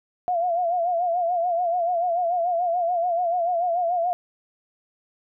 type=tone with vibrato; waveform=sine; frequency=697 Hz; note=F5; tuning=4 cents flat; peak=-20 dBFS; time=0.28-4.13 s; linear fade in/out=0 ms; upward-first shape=sine; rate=6.9 Hz; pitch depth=78 cents each way; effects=none